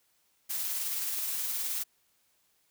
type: noise with tremolo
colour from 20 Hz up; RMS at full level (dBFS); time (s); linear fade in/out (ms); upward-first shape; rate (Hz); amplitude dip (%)
blue; -32; 0.49-1.84; 20; sine; 19; 25
effects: white hiss -71 dBFS RMS until 2.7 s